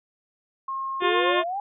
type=tone; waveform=sine; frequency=1073 Hz; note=C6; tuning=43 cents sharp; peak=-27 dBFS; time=0.68-1.42 s; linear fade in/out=5 ms
type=harmonic tone; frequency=354.6 Hz; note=F4; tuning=26 cents sharp; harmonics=1 / 2 / 3 / 4 / 5 / 6 / 7 / 8 / 9 / 10; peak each=-24 / -29 / -29 / -33 / -29 / -35 / -32 / -36 / -35 / -33 dBFS; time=1-1.44 s; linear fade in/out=50 ms
type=exponential sweep; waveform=sine; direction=up; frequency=378.2 to 829 Hz; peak=-26 dBFS; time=1.02-1.6 s; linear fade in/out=2 ms
effects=none